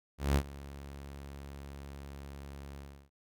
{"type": "tone with ADSR envelope", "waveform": "sawtooth", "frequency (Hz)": 69.9, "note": "C#2", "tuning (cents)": 15, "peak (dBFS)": -20, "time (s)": [0.18, 3.1], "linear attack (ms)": 180, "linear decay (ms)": 66, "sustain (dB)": -20, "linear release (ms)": 320, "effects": []}